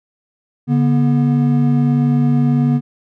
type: tone pair together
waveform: triangle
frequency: 143.5 / 242 Hz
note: D3 / B3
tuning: -40 / -35 cents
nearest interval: major sixth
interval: 905 cents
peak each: -12 dBFS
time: 0.67-2.81 s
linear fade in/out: 50 ms
effects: none